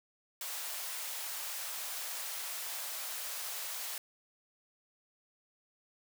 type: high-pass noise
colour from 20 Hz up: white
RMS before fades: -40 dBFS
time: 0.41-3.98 s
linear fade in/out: 2 ms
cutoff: 560 Hz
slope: 24 dB/octave
effects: none